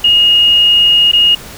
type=tone with dropouts; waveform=sine; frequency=2862 Hz; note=F7; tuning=42 cents sharp; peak=-5 dBFS; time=0.04-1.35 s; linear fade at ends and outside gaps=5 ms; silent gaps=1.116-1.132 s; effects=pink hiss -31 dBFS RMS until 1.57 s